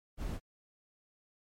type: noise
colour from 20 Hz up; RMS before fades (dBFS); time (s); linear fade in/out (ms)
brown; -37; 0.17-0.4; 50
effects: MP3 64 kbps